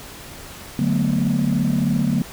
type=chord; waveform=sine; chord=B minor seventh; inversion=first; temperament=equal with one note detuned; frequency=146.83 / 185 / 220 / 243.1 Hz; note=D3 / F#3 / A3 / B3; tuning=0 / 0 / 0 / -27 cents; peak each=-21 dBFS; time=0.79-2.22 s; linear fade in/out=2 ms; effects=tanh soft clip ceiling -11 dBFS + pink hiss -38 dBFS RMS until 2.32 s